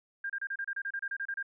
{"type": "tone bursts", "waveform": "sine", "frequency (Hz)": 1601, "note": "G6", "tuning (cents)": 36, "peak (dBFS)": -32, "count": 14, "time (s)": [0.24, 1.428], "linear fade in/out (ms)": 5, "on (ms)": 57, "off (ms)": 30, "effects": []}